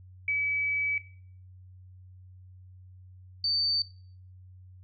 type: tone pair in turn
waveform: sine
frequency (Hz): 2288 / 4576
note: D7 / D8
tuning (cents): -46 / -46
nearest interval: octave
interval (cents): 1200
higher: second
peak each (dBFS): -25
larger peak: neither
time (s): 0.28-0.98 / 3.44-3.82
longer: first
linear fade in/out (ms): 2
effects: noise-tail reverb RT60 0.5 s tail -17 dB re dry + added 92 Hz sine -48 dBFS peak until 4.83 s